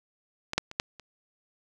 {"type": "clicks", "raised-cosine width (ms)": 0.2, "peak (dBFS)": [-14, -6, -23, -8, -28], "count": 5, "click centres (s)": [0.534, 0.58, 0.714, 0.799, 0.997], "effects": []}